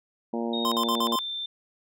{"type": "harmonic tone", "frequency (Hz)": 116.54, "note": "A#2", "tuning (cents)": 0, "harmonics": [2, 3, 4, 5, 6, 7, 8], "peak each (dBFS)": [-29, -33, -35, -37, -39, -40, -41], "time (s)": [0.33, 1.16], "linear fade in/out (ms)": 5}
{"type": "tone with pitch glide", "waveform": "sine", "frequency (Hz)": [3729, 3567], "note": ["A#7", "A7"], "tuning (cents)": [0, 23], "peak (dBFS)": -30, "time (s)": [0.53, 1.46], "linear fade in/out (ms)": 5, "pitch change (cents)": -77, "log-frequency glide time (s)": [0.74, 0.81]}
{"type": "tone bursts", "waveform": "square", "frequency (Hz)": 1042, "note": "C6", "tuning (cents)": -7, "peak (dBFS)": -25, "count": 5, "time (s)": [0.65, 1.189], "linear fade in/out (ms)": 0, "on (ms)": 67, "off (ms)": 51}
{"effects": []}